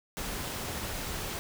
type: noise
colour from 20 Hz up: pink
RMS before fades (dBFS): -36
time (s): 0.17-1.39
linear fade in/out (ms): 0
effects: none